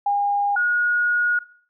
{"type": "tone pair in turn", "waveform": "sine", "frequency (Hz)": [811, 1445], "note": ["G#5", "F#6"], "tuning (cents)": [-41, -41], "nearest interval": "minor seventh", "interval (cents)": 1000, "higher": "second", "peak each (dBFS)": -17, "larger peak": "neither", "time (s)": [[0.06, 0.56], [0.56, 1.39]], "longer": "second", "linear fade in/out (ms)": 5, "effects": ["noise-tail reverb RT60 0.5 s tail -18 dB re dry"]}